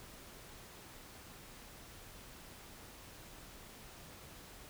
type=silence; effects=pink hiss -54 dBFS RMS until 4.69 s